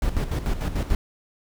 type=noise with tremolo; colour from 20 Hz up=brown; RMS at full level=-22 dBFS; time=0.02-0.95 s; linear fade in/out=2 ms; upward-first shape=square; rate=6.8 Hz; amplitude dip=65%; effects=none